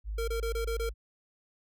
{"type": "tone", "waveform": "sine", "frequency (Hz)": 52.2, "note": "G#1", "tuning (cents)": 10, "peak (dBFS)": -32, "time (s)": [0.04, 0.94], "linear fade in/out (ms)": 50}
{"type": "tone bursts", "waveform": "square", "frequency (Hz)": 459.9, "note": "A#4", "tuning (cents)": -23, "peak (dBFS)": -32, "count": 6, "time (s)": [0.18, 0.893], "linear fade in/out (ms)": 5, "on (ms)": 98, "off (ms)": 25}
{"effects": []}